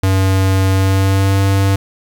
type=tone with pitch glide; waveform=square; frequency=95.5 to 97.73 Hz; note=G2 to G2; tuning=-45 to -5 cents; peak=-11 dBFS; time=0.03-1.76 s; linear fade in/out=5 ms; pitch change=+40 cents; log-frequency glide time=0.7-1.39 s; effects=8-bit